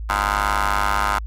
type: ring-modulated tone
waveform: 15% pulse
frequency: 100.8 Hz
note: G2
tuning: 49 cents sharp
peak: -9 dBFS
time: 0.09-1.19 s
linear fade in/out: 10 ms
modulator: 1140 Hz
effects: added 54 Hz sine -26 dBFS peak until 1.26 s + MP3 64 kbps